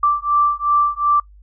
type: beating tone pair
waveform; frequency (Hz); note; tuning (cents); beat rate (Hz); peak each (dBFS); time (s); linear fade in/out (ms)
sine; 1171 / 1173.7; D6 / D6; -5 / -1; 2.7; -17; 0.03-1.2; 5
effects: noise-tail reverb RT60 0.1 s tail -21 dB re dry + added 50 Hz sine -42 dBFS peak until 1.42 s